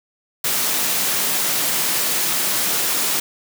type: high-pass noise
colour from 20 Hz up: white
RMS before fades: -20 dBFS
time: 0.44-3.2 s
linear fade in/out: 5 ms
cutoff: 130 Hz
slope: 48 dB/octave
effects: none